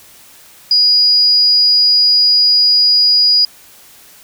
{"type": "tone", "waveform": "sine", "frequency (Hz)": 4900, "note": "D#8", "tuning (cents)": -27, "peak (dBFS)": -7, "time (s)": [0.71, 3.45], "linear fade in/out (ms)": 2, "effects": ["white hiss -42 dBFS RMS until 4.23 s"]}